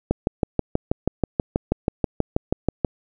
click train, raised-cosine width 2 ms, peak -5 dBFS, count 18, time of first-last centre 0.11-2.848 s, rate 6.21 Hz, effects none

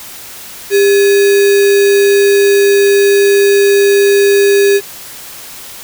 sine tone with sample-and-hold, 400.5 Hz, G4, 37 cents sharp, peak -5 dBFS, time 0.7-4.81 s, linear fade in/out 50 ms, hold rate 2100 Hz, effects white hiss -30 dBFS RMS until 5.83 s

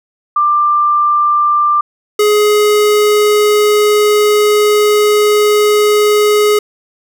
sine / square tone pair in turn, 1186 / 419.3 Hz, D6 / G#4, +17 / +17 cents, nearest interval octave + tritone, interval 1800 cents, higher first, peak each -8 dBFS, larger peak neither, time 0.36-1.81 / 2.19-6.59 s, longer second, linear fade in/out 5 ms, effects none

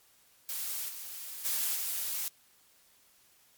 blue noise with level steps, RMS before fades -36 / -42 / -31 / -34 dBFS, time 0.49-2.28 s, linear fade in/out 0 ms, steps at 0.88 / 1.44 / 1.74 s, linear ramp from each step 20 ms, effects white hiss -64 dBFS RMS until 3.57 s + MP3 96 kbps

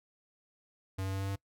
square tone with pitch steps, 95.4 / 96.12 / 96.84 / 97.57 / 98.31 Hz, G2 / G2 / G2 / G2 / G2, -47 / -34 / -21 / -8 / +5 cents, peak -34 dBFS, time 0.98-1.36 s, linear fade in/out 10 ms, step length 76 ms, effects noise-tail reverb RT60 0.1 s tail -22 dB re dry

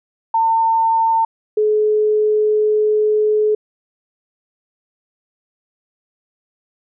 sine tone pair in turn, 903 / 426.2 Hz, A5 / G#4, +45 / +45 cents, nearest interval octave + minor second, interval 1300 cents, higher first, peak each -12 dBFS, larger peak neither, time 0.34-1.25 / 1.57-3.55 s, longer second, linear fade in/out 5 ms, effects none

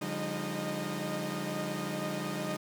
sawtooth tone cluster, 143.8 / 176.6 / 202.4 / 309.1 / 616 Hz, D3 / F3 / G#3 / D#4 / D#5, -36 / +20 / -44 / -11 / -17 cents, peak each -37 / -35 / -35 / -36 / -36 dBFS, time 0.01-2.57 s, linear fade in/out 10 ms, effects none

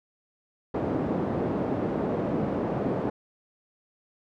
pink band-pass noise, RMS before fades -28 dBFS, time 0.74-3.1 s, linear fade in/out 5 ms, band 180 to 580 Hz, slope 12 dB/octave, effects none

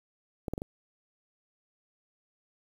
clicks, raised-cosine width 2 ms, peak -19 / -18 / -21 / -22 dBFS, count 4, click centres 0.482 / 0.536 / 0.579 / 0.619 s, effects 8-bit

